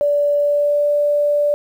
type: tone with pitch glide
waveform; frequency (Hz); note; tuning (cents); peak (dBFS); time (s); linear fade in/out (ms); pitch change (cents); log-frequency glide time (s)
sine; 580 to 585; D5 to D5; -22 to -7; -13; 0.01-1.54; 0; +15; 0.34-0.91
effects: 8-bit